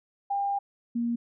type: tone pair in turn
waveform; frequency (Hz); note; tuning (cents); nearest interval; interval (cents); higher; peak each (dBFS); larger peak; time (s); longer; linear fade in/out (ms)
sine; 800 / 235.6; G5 / A#3; +35 / +19; octave + major sixth; 2116; first; -25; neither; 0.3-0.59 / 0.95-1.16; first; 10
effects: none